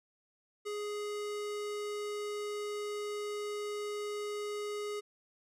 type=tone with low-pass filter; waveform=square; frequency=415.6 Hz; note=G#4; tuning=1 cent sharp; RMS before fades=-38 dBFS; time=0.65-5.01 s; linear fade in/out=20 ms; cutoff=10000 Hz; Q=0.88; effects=none